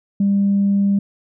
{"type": "tone", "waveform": "sine", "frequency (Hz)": 199.4, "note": "G3", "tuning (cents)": 30, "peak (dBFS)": -12, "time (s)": [0.2, 0.99], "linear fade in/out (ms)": 5, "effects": ["tanh soft clip ceiling -9 dBFS"]}